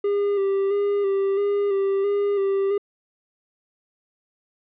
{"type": "tone with vibrato", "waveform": "triangle", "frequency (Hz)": 398.8, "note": "G4", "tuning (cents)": 30, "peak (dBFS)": -17, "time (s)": [0.04, 2.78], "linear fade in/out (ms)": 5, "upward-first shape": "square", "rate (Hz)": 1.5, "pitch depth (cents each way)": 29, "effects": ["resampled to 8000 Hz"]}